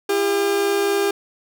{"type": "tone pair together", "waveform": "40% pulse", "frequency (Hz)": [338.2, 402.2], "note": ["E4", "G4"], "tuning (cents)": [44, 44], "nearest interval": "minor third", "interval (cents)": 300, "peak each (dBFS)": [-25, -17], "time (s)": [0.09, 1.11], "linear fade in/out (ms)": 5, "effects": []}